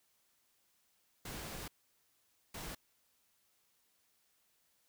pink noise bursts at uneven times, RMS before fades -45 dBFS, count 2, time 1.25-1.68 / 2.54-2.75 s, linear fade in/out 5 ms, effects white hiss -75 dBFS RMS until 4.88 s

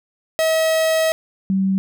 45% pulse / sine tone pair in turn, 641 / 192.12 Hz, E5 / G3, -49 / -35 cents, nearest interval octave + major sixth, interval 2086 cents, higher first, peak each -15 dBFS, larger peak neither, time 0.39-1.12 / 1.5-1.78 s, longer first, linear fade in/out 0 ms, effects none

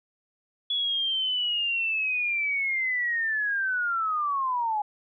sine linear sweep, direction down, 3400 to 821 Hz, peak -24 dBFS, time 0.7-4.82 s, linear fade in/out 5 ms, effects none

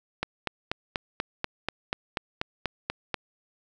click train, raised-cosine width 0.3 ms, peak -11 dBFS, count 13, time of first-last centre 0.23-3.143 s, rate 4.12 Hz, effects none

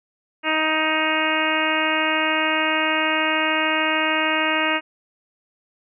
harmonic tone, 313.3 Hz, D#4, 12 cents sharp, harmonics 1 / 2 / 3 / 4 / 5 / 6 / 7 / 8 / 9, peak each -27 / -27 / -27 / -27 / -27 / -27 / -27 / -27 / -27 dBFS, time 0.43-4.81 s, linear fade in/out 50 ms, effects none

